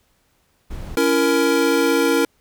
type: noise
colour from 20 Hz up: brown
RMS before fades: -30 dBFS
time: 0.7-0.96 s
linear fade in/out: 10 ms
type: chord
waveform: square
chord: A# diminished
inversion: first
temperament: just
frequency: 279.7 / 335.6 / 466.2 Hz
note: C#4 / E4 / A#4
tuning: +16 / +31 / 0 cents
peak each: -21 / -21 / -19 dBFS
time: 0.97-2.25 s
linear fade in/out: 2 ms
effects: pink hiss -63 dBFS RMS until 2.4 s